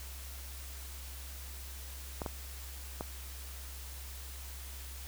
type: clicks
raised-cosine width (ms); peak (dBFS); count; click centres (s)
1; -22; 3; 2.218 / 2.262 / 3.009
effects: added 66 Hz sine -44 dBFS peak until 5.07 s + white hiss -49 dBFS RMS until 5.07 s